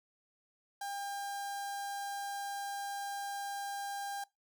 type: tone with notch filter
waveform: sawtooth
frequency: 801 Hz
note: G5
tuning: 37 cents sharp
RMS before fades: -40 dBFS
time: 0.81-4.24 s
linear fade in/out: 5 ms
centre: 2500 Hz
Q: 1.4
effects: noise-tail reverb RT60 0.2 s tail -22 dB re dry